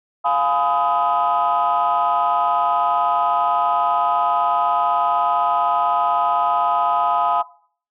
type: chord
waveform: sine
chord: F half-diminished seventh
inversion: none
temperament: just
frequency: 698.5 / 838.1 / 1005.8 / 1257.2 Hz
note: F5 / Ab5 / Cb6 / Eb6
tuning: 0 / +16 / +31 / +18 cents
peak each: -20 dBFS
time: 0.24-7.43 s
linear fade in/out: 20 ms
effects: noise-tail reverb RT60 0.5 s tail -19 dB re dry + tanh soft clip ceiling -9 dBFS